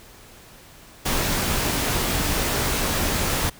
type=noise with comb filter; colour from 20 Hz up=pink; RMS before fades=-23 dBFS; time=1.05-3.5 s; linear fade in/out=10 ms; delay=19 ms; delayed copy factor=-0.5; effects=pink hiss -47 dBFS RMS until 3.59 s